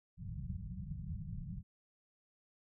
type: low-pass noise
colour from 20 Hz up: white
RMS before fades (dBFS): -43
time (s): 0.17-1.63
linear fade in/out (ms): 50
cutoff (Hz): 190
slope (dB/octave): 96
effects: none